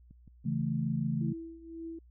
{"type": "click train", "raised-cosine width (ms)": 5, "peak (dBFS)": -40, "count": 4, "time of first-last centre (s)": [0.11, 0.612], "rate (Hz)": 5.98}
{"type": "chord", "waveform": "sine", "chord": "A major", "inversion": "first", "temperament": "equal", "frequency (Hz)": [138.59, 164.81, 220], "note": ["C#3", "E3", "A3"], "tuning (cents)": [0, 0, 0], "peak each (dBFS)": -33, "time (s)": [0.45, 1.33], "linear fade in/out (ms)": 10}
{"type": "tone with tremolo", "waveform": "sine", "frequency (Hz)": 329.3, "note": "E4", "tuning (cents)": -2, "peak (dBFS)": -37, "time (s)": [1.21, 1.99], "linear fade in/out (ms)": 5, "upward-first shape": "triangle", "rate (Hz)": 1.9, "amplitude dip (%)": 80}
{"effects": ["added 60 Hz sine -55 dBFS peak until 2.1 s"]}